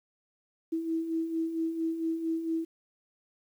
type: beating tone pair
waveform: sine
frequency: 322.8 / 327.2 Hz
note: E4 / E4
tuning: -36 / -13 cents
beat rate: 4.4 Hz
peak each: -37 / -29 dBFS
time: 0.72-2.65 s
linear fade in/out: 10 ms
effects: 10-bit